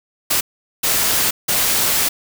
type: noise bursts at uneven times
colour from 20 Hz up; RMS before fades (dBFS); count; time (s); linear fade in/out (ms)
white; -17; 3; 0.3-0.41 / 0.83-1.31 / 1.48-2.09; 10
effects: none